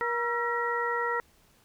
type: harmonic tone with a mistuned harmonic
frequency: 475.3 Hz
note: A#4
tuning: 34 cents sharp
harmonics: 1 / 2 / 3 / 4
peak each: -32 / -32 / -32 / -32 dBFS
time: 0.01-1.2 s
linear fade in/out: 0 ms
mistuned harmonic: 3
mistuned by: -89 cents
effects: pink hiss -63 dBFS RMS until 1.64 s